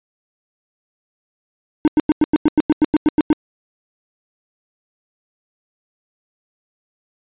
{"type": "tone bursts", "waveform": "triangle", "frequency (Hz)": 304.7, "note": "D#4", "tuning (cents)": -36, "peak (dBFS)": -7, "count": 13, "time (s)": [1.85, 3.329], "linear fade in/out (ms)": 0, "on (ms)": 27, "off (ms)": 94, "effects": ["resampled to 8000 Hz"]}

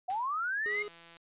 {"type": "linear sweep", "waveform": "sine", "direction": "up", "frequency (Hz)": [708, 2161], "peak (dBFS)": -30, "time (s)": [0.08, 0.83], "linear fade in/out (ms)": 10}
{"type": "noise with exponential decay", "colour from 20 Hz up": "white", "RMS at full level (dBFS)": -46, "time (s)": [0.1, 0.43], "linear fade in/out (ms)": 0, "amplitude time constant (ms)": 70}
{"type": "tone", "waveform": "square", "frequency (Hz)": 415.3, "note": "G#4", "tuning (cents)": 0, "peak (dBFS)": -39, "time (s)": [0.66, 0.88], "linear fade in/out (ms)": 0}
{"type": "click train", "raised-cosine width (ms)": 0.2, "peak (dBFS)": -36, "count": 78, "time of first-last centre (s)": [0.71, 1.168], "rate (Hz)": 168}
{"effects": ["resampled to 8000 Hz"]}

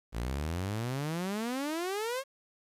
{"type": "exponential sweep", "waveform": "sawtooth", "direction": "up", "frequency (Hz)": [53.7, 554.4], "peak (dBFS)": -28, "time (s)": [0.12, 2.24], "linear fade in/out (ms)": 50, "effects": ["resampled to 32000 Hz", "10-bit"]}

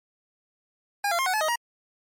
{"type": "tone with pitch steps", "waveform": "25% pulse", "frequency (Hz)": [811, 686, 1064, 742, 860, 625, 948], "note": ["G#5", "F5", "C6", "F#5", "A5", "D#5", "A#5"], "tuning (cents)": [-41, -31, 29, 5, -40, 8, 29], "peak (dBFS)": -19, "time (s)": [1.04, 1.558], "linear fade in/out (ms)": 5, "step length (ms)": 74, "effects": ["MP3 64 kbps"]}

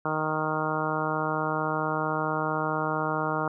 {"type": "harmonic tone", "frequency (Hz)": 155.56, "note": "D#3", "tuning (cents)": 0, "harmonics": [1, 2, 3, 4, 5, 6, 7, 8, 9], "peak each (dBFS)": [-34, -34, -34, -34, -34, -34, -34, -34, -34], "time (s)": [0.05, 3.48], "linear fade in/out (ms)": 2, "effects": []}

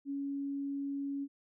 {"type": "tone", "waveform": "sine", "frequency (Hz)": 279.3, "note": "C#4", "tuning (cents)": 13, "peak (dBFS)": -34, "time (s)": [0.05, 1.28], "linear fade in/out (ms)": 50, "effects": []}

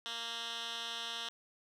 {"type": "tone with band-pass filter", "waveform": "10% pulse", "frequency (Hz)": 231.7, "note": "A#3", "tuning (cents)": -10, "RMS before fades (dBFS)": -41, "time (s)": [0.06, 1.29], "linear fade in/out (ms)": 0, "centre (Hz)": 3400, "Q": 2.1, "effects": []}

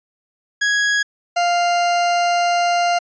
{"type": "tone pair in turn", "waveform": "40% pulse", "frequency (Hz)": [1661.2, 698.4], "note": ["G#6", "F5"], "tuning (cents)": [0, 0], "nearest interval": "octave + minor third", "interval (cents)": 1500, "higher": "first", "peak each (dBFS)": -14, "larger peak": "neither", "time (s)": [[0.61, 1.03], [1.36, 2.99]], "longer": "second", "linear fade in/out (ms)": 10, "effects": ["resampled to 16000 Hz"]}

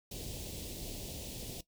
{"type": "band-stop noise", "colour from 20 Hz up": "pink", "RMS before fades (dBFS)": -43, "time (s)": [0.11, 1.61], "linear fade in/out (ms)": 5, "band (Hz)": [630, 2900], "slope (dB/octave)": 24, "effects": ["noise-tail reverb RT60 0.1 s tail -17 dB re dry"]}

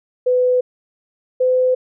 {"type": "tone pair in turn", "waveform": "sine", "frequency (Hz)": [501, 508.9], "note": ["B4", "C5"], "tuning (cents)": [25, -48], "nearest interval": "unison", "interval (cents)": 27, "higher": "second", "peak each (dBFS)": -12, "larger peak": "neither", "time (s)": [[0.26, 0.61], [1.4, 1.75]], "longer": "neither", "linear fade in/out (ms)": 10, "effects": []}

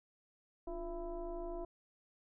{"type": "tone with frequency modulation", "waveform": "sine", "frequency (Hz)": 349.2, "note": "F4", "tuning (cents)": 0, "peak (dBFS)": -39, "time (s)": [0.67, 1.65], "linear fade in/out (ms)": 5, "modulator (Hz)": 323, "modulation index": 1.3, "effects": []}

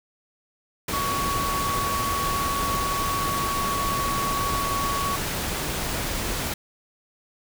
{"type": "tone in noise", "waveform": "sine", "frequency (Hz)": 1121, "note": "C#6", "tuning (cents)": 19, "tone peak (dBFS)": -25, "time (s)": [0.93, 5.16], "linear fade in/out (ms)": 5, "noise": "pink", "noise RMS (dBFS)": -28, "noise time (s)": [0.88, 6.54], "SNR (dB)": 0, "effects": []}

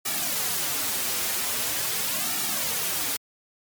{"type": "noise with flanger", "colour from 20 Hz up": "white", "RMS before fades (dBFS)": -27, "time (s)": [0.05, 3.17], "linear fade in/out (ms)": 10, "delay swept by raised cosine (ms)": [1.9, 6.9], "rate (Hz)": 0.43, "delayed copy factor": -0.8, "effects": ["high-pass 100 Hz 12 dB/octave", "MP3 96 kbps"]}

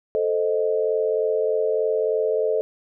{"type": "chord", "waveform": "sine", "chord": "A diminished", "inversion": "none", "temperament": "equal", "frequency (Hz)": [440, 523.3, 622.3], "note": ["A4", "C5", "Eb5"], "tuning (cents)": [0, 0, 0], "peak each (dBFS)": [-21, -26, -25], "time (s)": [0.15, 2.61], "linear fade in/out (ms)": 0, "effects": []}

